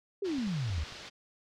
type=exponential sweep; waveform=sine; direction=down; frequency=415.3 to 69.3 Hz; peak=-30 dBFS; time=0.22-0.84 s; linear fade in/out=5 ms
type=low-pass noise; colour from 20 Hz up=white; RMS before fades=-47 dBFS; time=0.24-1.1 s; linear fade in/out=20 ms; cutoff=5000 Hz; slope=24 dB/octave
type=clicks; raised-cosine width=5 ms; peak=-37 / -38 / -33 / -31 / -38 dBFS; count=5; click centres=0.384 / 0.473 / 0.7 / 0.781 / 0.924 s
effects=none